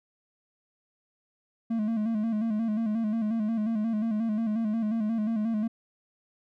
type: tone with vibrato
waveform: triangle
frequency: 220 Hz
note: A3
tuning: in tune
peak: -23 dBFS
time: 1.7-5.68 s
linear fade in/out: 10 ms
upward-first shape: square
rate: 5.6 Hz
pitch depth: 63 cents each way
effects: none